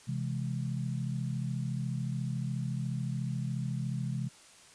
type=chord; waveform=sine; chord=C augmented; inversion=none; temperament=equal; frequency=130.81 / 164.81 / 207.7 Hz; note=C3 / E3 / G#3; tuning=0 / 0 / 0 cents; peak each=-33 / -37 / -39 dBFS; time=0.07-4.29 s; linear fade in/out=20 ms; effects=white hiss -56 dBFS RMS until 4.74 s + resampled to 22050 Hz